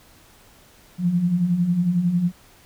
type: beating tone pair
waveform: sine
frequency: 166.8 / 177.8 Hz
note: E3 / F3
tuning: +21 / +31 cents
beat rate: 11 Hz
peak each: -26 / -18 dBFS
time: 0.98-2.32 s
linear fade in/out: 50 ms
effects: pink hiss -52 dBFS RMS until 2.65 s